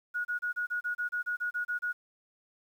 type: tone bursts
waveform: sine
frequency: 1452 Hz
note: F#6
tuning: 33 cents flat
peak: -29 dBFS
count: 13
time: 0.14-1.93 s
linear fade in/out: 20 ms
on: 110 ms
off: 30 ms
effects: 10-bit